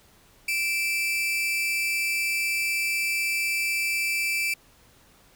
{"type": "tone pair together", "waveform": "40% pulse", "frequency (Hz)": [2340, 2628], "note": ["D7", "E7"], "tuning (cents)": [-7, -6], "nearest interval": "major second", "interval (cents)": 201, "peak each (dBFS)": [-24, -30], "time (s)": [0.48, 4.54], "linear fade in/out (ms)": 5, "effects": ["pink hiss -57 dBFS RMS until 5.35 s"]}